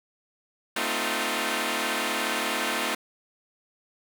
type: chord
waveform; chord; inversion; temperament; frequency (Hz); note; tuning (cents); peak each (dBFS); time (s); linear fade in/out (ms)
5% pulse; F dominant seventh; first; equal with one note detuned; 220 / 257.1 / 311.1 / 349.2; A3 / C4 / Eb4 / F4; 0 / -30 / 0 / 0; -20; 0.76-2.95; 5
effects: none